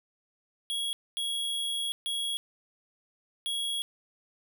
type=tone bursts at uneven times; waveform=square; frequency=3322 Hz; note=G#7; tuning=in tune; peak=-30 dBFS; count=4; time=0.7-0.93 / 1.17-1.92 / 2.06-2.37 / 3.46-3.82 s; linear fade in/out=0 ms; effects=none